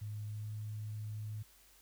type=tone with pitch glide; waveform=sine; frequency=105.7 to 106.93 Hz; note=G#2 to A2; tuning=+31 to -49 cents; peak=-39 dBFS; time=0.01-1.43 s; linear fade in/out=10 ms; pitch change=+20 cents; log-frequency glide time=0.28-0.48 s; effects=added 50 Hz sine -69 dBFS peak until 1.81 s + white hiss -64 dBFS RMS until 1.81 s